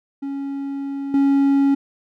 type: tone with level steps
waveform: triangle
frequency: 277.2 Hz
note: C#4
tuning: in tune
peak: -22 / -11 dBFS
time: 0.22-1.75 s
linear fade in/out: 10 ms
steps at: 1.14 s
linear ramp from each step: 2 ms
effects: none